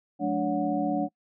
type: tone cluster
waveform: sine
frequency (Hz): 177.8 / 213.5 / 291.1 / 564 / 731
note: F3 / G#3 / D4 / C#5 / F#5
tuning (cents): +31 / +48 / -15 / +30 / -21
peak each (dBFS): -35 / -32 / -27 / -33 / -30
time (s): 0.19-1.09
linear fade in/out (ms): 50
effects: noise-tail reverb RT60 0.1 s tail -25 dB re dry